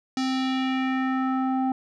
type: tone with low-pass filter sweep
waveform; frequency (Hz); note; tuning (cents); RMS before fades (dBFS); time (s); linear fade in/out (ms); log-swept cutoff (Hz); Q
square; 261.6; C4; 0; -25; 0.17-1.72; 2; 5400 to 800; 2.1
effects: none